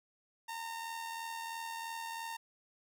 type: tone with amplitude modulation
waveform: sawtooth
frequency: 915 Hz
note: A#5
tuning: 32 cents flat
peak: -34 dBFS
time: 0.48-2.37 s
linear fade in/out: 10 ms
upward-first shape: sine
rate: 83 Hz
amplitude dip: 45%
effects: none